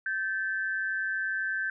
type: tone pair together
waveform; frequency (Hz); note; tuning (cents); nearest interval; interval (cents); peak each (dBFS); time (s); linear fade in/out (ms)
sine; 1550 / 1742; G6 / A6; -20 / -18; major second; 202; -29 / -34; 0.06-1.7; 2
effects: none